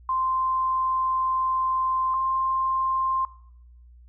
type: tone pair in turn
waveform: sine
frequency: 1043 / 1053.3 Hz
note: C6 / C6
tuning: -6 / +11 cents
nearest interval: unison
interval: 17 cents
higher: second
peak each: -22 / -22 dBFS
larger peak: neither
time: 0.09-2.14 / 2.14-3.25 s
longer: first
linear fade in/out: 2 ms
effects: noise-tail reverb RT60 0.7 s tail -19 dB re dry + added 60 Hz sine -47 dBFS peak until 4.08 s